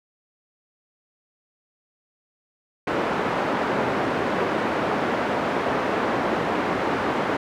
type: band-pass noise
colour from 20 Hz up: pink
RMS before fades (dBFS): -24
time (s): 2.87-7.37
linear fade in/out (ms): 5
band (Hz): 250 to 1500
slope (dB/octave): 12
effects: none

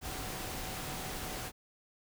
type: tone in noise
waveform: sine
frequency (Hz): 752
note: F#5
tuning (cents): +28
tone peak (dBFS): -49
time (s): 0.01-1.52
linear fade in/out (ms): 50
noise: pink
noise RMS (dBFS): -40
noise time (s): 0.01-1.52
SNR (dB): -12
effects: none

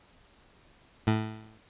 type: tone with exponential decay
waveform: 20% pulse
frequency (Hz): 109.5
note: A2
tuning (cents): -8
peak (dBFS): -15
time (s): 1.07-1.58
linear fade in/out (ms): 5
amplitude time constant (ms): 110
effects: pink hiss -60 dBFS RMS until 1.69 s + resampled to 8000 Hz

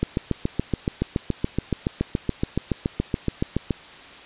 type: click train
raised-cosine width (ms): 3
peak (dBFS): -8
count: 27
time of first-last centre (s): 0.03-3.708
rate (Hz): 7.07
effects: white hiss -43 dBFS RMS until 4.25 s + resampled to 8000 Hz

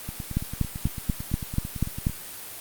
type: two click trains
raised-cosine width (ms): 5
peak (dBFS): -20 / -10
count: 19 / 8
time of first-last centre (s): 0.09-2.097 / 0.37-2.069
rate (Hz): 8.97 / 4.12
effects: white hiss -39 dBFS RMS until 2.6 s + Opus 32 kbps

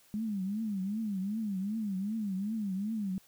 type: tone with vibrato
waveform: sine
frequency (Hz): 204.8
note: G#3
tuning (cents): -24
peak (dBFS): -31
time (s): 0.14-3.18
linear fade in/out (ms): 0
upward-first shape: triangle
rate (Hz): 2.6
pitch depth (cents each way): 190
effects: white hiss -63 dBFS RMS until 3.27 s

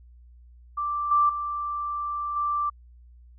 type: tone with level steps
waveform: sine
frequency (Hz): 1174.7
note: D6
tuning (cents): 0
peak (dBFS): -25 / -17 / -27 / -23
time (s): 0.77-2.7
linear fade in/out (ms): 10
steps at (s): 1.11 / 1.29 / 2.36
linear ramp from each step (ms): 5
effects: added 60 Hz sine -48 dBFS peak until 3.38 s

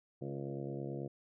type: harmonic tone with a mistuned harmonic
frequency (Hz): 69.3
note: C#2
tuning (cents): 0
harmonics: 2 / 3 / 4 / 5 / 6 / 7 / 8 / 9 / 10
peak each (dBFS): -42 / -47 / -48 / -44 / -52 / -48 / -51 / -54 / -56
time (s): 0.21-1.08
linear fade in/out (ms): 10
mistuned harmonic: 6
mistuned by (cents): +20
effects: none

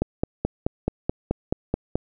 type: click train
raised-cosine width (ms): 2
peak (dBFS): -8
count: 10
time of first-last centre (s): 0.02-1.955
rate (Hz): 4.65
effects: none

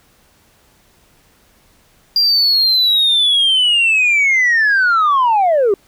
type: linear sweep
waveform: sine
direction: down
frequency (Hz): 4800 to 377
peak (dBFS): -8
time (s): 2.16-5.74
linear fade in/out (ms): 2
effects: tanh soft clip ceiling -8 dBFS + pink hiss -53 dBFS RMS until 5.87 s

